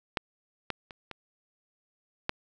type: clicks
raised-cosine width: 0.3 ms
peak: -11 / -14 / -27 / -23 / -11 dBFS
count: 5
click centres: 0.172 / 0.703 / 0.908 / 1.113 / 2.294 s
effects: none